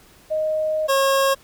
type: tone pair in turn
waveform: sine / 25% pulse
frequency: 622.3 / 543.7 Hz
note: D#5 / C#5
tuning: 0 / -34 cents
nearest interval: major second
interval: 234 cents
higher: first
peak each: -19 / -12 dBFS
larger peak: second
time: 0.3-0.88 / 0.88-1.35 s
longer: first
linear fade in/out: 20 ms
effects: pink hiss -51 dBFS RMS until 1.43 s